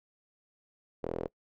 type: tone with band-pass filter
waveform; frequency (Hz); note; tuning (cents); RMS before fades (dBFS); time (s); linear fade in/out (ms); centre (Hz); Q
sawtooth; 41.73; E1; +22; -36; 1.03-1.28; 0; 470; 3
effects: noise-tail reverb RT60 0.1 s tail -23 dB re dry